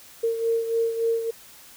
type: beating tone pair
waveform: sine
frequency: 457.2 / 460.7 Hz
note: A#4 / A#4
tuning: -34 / -20 cents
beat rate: 3.5 Hz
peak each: -22 / -29 dBFS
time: 0.23-1.31 s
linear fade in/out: 10 ms
effects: white hiss -48 dBFS RMS until 1.76 s